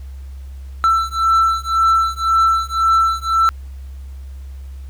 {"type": "beating tone pair", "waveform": "triangle", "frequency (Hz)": [1332, 1333.9], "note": ["E6", "E6"], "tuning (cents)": [18, 20], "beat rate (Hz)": 1.9, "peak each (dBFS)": -14, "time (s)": [0.84, 3.49], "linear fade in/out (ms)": 0, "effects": ["added 67 Hz sine -29 dBFS peak until 4.89 s", "pink hiss -53 dBFS RMS until 4.89 s"]}